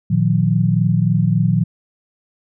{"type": "chord", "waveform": "sine", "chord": "Bb suspended fourth", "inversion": "none", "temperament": "equal with one note detuned", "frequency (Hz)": [116.54, 155.56, 179.21], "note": ["Bb2", "Eb3", "F3"], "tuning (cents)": [0, 0, 45], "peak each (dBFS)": -17, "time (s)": [0.1, 1.64], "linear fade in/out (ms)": 10, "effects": []}